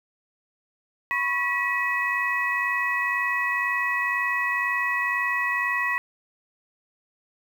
sine tone cluster, 996 / 1098 / 1934 / 2540 Hz, B5 / C#6 / B6 / D#7, +14 / -17 / -37 / +35 cents, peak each -32 / -30 / -24 / -31 dBFS, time 1.11-5.98 s, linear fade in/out 0 ms, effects 8-bit

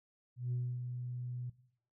sine tone with ADSR envelope, 123.47 Hz, B2, in tune, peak -31 dBFS, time 0.36-1.5 s, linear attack 160 ms, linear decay 270 ms, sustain -7 dB, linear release 7 ms, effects noise-tail reverb RT60 0.6 s tail -17 dB re dry + tanh soft clip ceiling -30 dBFS

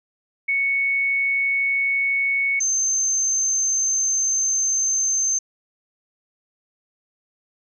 sine tone pair in turn, 2217 / 6271 Hz, C#7 / G8, 0 / 0 cents, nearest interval octave + tritone, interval 1800 cents, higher second, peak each -18 dBFS, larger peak neither, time 0.48-2.6 / 2.6-5.39 s, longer second, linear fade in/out 10 ms, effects none

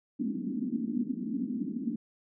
pink band-pass noise, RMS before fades -33 dBFS, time 0.19-1.96 s, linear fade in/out 5 ms, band 210 to 280 Hz, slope 48 dB/octave, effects none

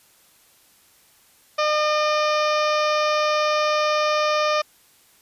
harmonic tone, 606 Hz, D#5, 46 cents flat, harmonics 1 / 2 / 3 / 4 / 5 / 6 / 7 / 8 / 9 / 10, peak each -21 / -22 / -32 / -29 / -35 / -35 / -39 / -35 / -35 / -41 dBFS, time 1.58-4.62 s, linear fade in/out 10 ms, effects white hiss -56 dBFS RMS until 5.21 s + resampled to 32000 Hz

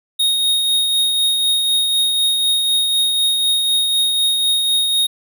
square tone with tremolo, 3729 Hz, A#7, in tune, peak -13 dBFS, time 0.19-5.07 s, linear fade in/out 10 ms, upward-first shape triangle, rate 4 Hz, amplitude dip 35%, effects none

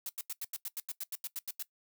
blue noise bursts, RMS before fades -38 dBFS, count 14, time 0.06-1.626 s, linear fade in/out 2 ms, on 32 ms, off 86 ms, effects noise-tail reverb RT60 0.1 s tail -19 dB re dry

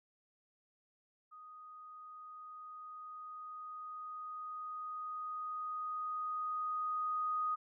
sine tone with level ramp, 1244.5 Hz, D#6, in tune, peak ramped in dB -51 to -32 dBFS, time 1.31-7.56 s, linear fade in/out 20 ms, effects none

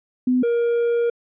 sine / triangle tone pair in turn, 252 / 471.3 Hz, B3 / A#4, +35 / +19 cents, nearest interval major seventh, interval 1084 cents, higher second, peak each -15 dBFS, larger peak neither, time 0.27-0.43 / 0.43-1.1 s, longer second, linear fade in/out 5 ms, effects resampled to 8000 Hz

